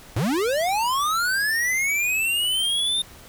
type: linear sweep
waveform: square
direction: up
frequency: 87.7 to 3644 Hz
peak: -21 dBFS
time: 0.16-3.02 s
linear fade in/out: 5 ms
effects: pink hiss -46 dBFS RMS until 3.28 s